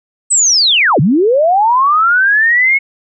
sine linear two-way sweep, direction down then up, 8230 to 123.7 to 2205 Hz, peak -7 dBFS, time 0.3-2.79 s, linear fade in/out 20 ms, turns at 1 s, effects none

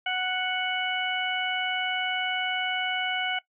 harmonic tone, 740 Hz, F#5, in tune, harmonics 1 / 2 / 3 / 4, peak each -31 / -31 / -31 / -31 dBFS, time 0.06-3.39 s, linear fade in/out 5 ms, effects noise-tail reverb RT60 0.1 s tail -19 dB re dry

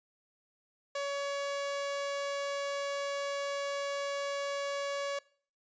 sawtooth tone, 563 Hz, C#5, 27 cents sharp, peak -29 dBFS, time 0.95-5.19 s, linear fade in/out 5 ms, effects noise-tail reverb RT60 0.5 s tail -22 dB re dry + resampled to 16000 Hz

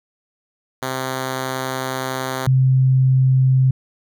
5% pulse / sine tone pair in turn, 130.8 / 130.8 Hz, C3 / C3, 0 / 0 cents, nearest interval unison, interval 0 cents, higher neither, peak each -11 dBFS, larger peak neither, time 0.82-2.47 / 2.47-3.71 s, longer first, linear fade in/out 5 ms, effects none

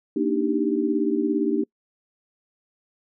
sine chord, Eb major seventh, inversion second, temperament equal, 233.1 / 293.7 / 311.1 / 392 Hz, Bb3 / D4 / Eb4 / G4, 0 / 0 / 0 / 0 cents, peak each -27 / -24 / -25 / -26 dBFS, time 0.16-1.64 s, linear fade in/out 5 ms, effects noise-tail reverb RT60 0.1 s tail -26 dB re dry

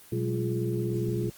sine tone cluster, 122.5 / 184.9 / 202.6 / 346.8 / 417.1 Hz, B2 / F#3 / G#3 / F4 / G#4, -14 / -1 / -43 / -12 / +7 cents, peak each -29 / -37 / -36 / -31 / -35 dBFS, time 0.12-1.3 s, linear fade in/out 5 ms, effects white hiss -52 dBFS RMS until 1.37 s + Opus 24 kbps

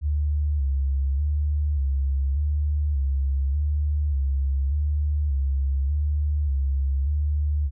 sine tone with vibrato, 71 Hz, C#2, 42 cents sharp, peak -20 dBFS, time 0.01-7.71 s, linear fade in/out 50 ms, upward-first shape square, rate 0.85 Hz, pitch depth 68 cents each way, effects none

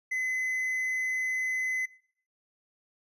triangle tone, 2031 Hz, B6, 48 cents sharp, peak -26 dBFS, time 0.11-1.86 s, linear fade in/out 10 ms, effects noise-tail reverb RT60 0.6 s tail -21 dB re dry + resampled to 32000 Hz

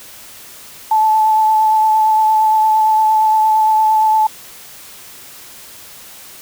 sine tone with vibrato, 870 Hz, A5, 20 cents flat, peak -9 dBFS, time 0.91-4.27 s, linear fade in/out 5 ms, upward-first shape sine, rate 8.7 Hz, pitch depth 15 cents each way, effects white hiss -37 dBFS RMS until 6.41 s

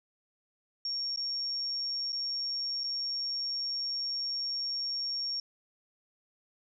sine tone with dropouts, 5530 Hz, F8, 18 cents flat, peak -31 dBFS, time 0.85-5.4 s, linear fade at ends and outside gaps 2 ms, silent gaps 1.161-1.173 / 2.122-2.128 / 2.836-2.84 s, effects none

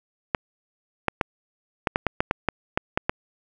clicks, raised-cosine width 0.5 ms, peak -5 dBFS, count 12, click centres 0.348 / 1.083 / 1.212 / 1.872 / 1.959 / 2.067 / 2.205 / 2.311 / 2.487 / 2.775 / 2.975 / 3.095 s, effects none

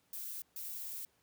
violet noise bursts at uneven times, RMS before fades -43 dBFS, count 2, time 0.13-0.42 / 0.56-1.05 s, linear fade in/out 2 ms, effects pink hiss -73 dBFS RMS until 1.22 s + high-pass 80 Hz 12 dB/octave

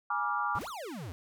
sine chord, G# diminished seventh, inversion none, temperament equal with one note detuned, 830.6 / 963.5 / 1174.7 / 1396.9 Hz, G#5 / B5 / D6 / F6, 0 / -43 / 0 / 0 cents, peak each -35 / -36 / -32 / -35 dBFS, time 0.1-0.59 s, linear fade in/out 5 ms
square exponential two-way sweep, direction up then down, 78.2 to 1453 to 78.2 Hz, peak -39 dBFS, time 0.55-1.12 s, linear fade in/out 0 ms, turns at 0.68 s
pink noise with exponential decay, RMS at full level -44 dBFS, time 0.61-0.8 s, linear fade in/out 2 ms, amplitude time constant 40 ms
effects none

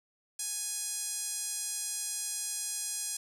5% pulse tone with band-pass filter, 832 Hz, G#5, 3 cents sharp, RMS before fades -36 dBFS, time 0.39-3.17 s, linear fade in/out 5 ms, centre 8800 Hz, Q 1.5, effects 10-bit

